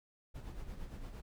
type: noise with tremolo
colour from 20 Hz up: brown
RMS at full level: -43 dBFS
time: 0.34-1.22 s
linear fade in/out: 20 ms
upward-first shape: sine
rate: 8.7 Hz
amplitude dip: 50%
effects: none